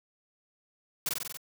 white noise with echo, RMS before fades -30 dBFS, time 1.06-1.09 s, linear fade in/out 2 ms, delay 47 ms, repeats 6, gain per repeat -2 dB, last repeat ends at 1.372 s, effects none

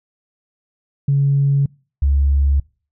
sine tone pair in turn, 139.9 / 69.95 Hz, C#3 / C#2, +16 / +16 cents, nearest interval octave, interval 1200 cents, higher first, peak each -11 dBFS, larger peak neither, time 1.08-1.66 / 2.02-2.6 s, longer neither, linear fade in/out 5 ms, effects noise-tail reverb RT60 0.4 s tail -26 dB re dry + tanh soft clip ceiling -7 dBFS

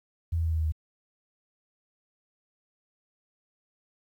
sine tone with pitch steps, 83.4 / 82.3 / 81.21 / 80.14 / 79.08 / 78.04 Hz, E2 / E2 / E2 / E2 / D#2 / D#2, +21 / -2 / -25 / -48 / +29 / +6 cents, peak -24 dBFS, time 0.32-0.722 s, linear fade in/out 10 ms, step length 67 ms, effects 10-bit

